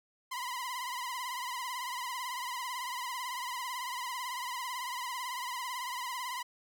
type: tone with vibrato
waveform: sawtooth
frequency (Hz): 1002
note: B5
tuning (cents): +25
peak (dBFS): -32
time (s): 0.31-6.43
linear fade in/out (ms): 10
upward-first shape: triangle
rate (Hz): 18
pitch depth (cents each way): 100
effects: none